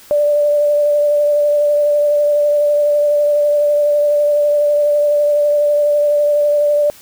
sine tone with vibrato, 587.3 Hz, D5, in tune, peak -10 dBFS, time 0.11-6.9 s, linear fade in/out 0 ms, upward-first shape triangle, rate 12 Hz, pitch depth 18 cents each way, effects white hiss -42 dBFS RMS until 7.01 s

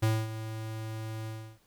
square tone with ADSR envelope, 110.4 Hz, A2, 6 cents sharp, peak -23 dBFS, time 0.02-1.59 s, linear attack 13 ms, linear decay 240 ms, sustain -13 dB, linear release 320 ms, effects pink hiss -67 dBFS RMS until 1.66 s

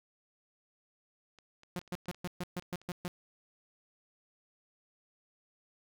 clicks, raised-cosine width 0.2 ms, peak -39 dBFS, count 9, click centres 1.387 / 1.634 / 1.815 / 1.877 / 2.057 / 2.146 / 2.624 / 2.816 / 3.065 s
sawtooth tone bursts, 178.2 Hz, F3, 35 cents sharp, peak -31 dBFS, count 9, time 1.76-3.079 s, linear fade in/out 0 ms, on 31 ms, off 130 ms
effects none

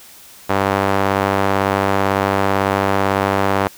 sawtooth tone with band-pass filter, 98 Hz, G2, in tune, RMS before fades -17 dBFS, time 0.49-3.68 s, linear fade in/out 10 ms, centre 920 Hz, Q 0.89, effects white hiss -42 dBFS RMS until 3.77 s

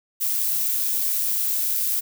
violet noise with amplitude modulation, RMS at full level -22 dBFS, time 0.2-2.01 s, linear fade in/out 20 ms, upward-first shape sine, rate 107 Hz, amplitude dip 25%, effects none

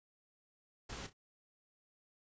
pink noise with echo, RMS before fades -45 dBFS, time 0.89-1.07 s, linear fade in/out 10 ms, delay 31 ms, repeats 2, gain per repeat -12 dB, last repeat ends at 1.132 s, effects resampled to 16000 Hz

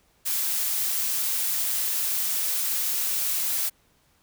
blue noise, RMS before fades -26 dBFS, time 0.25-3.7 s, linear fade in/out 20 ms, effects pink hiss -64 dBFS RMS until 4.22 s

